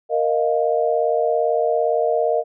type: chord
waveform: sine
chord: Bb suspended fourth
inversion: none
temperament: just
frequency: 466.2 / 621.6 / 699.2 Hz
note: Bb4 / Eb5 / F5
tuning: 0 / -2 / +2 cents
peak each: -20 / -20 / -22 dBFS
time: 0.09-2.44 s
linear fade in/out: 50 ms
effects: none